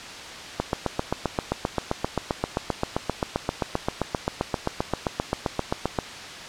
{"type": "click train", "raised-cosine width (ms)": 1, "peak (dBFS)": -8, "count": 42, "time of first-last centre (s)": [0.6, 5.988], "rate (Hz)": 7.61, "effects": ["white hiss -37 dBFS RMS until 6.48 s", "low-pass 5000 Hz 12 dB/octave"]}